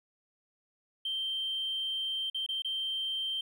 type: tone with dropouts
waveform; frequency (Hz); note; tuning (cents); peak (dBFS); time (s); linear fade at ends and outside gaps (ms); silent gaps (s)
triangle; 3136; G7; 0; -28; 1.05-3.41; 5; 2.3-2.345 / 2.464-2.488 / 2.621-2.646
effects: tanh soft clip ceiling -28 dBFS